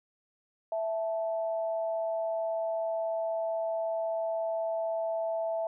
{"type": "tone pair together", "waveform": "sine", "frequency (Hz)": [659.3, 875.5], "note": ["E5", "A5"], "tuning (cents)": [0, -9], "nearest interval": "perfect fourth", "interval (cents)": 491, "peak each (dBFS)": [-29, -39], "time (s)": [0.72, 5.67], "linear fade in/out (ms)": 2, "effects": []}